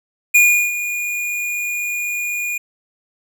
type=tone with ADSR envelope; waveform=square; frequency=2436 Hz; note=D#7; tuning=37 cents flat; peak=-8 dBFS; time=0.34-2.58 s; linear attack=13 ms; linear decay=360 ms; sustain=-13 dB; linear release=7 ms; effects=none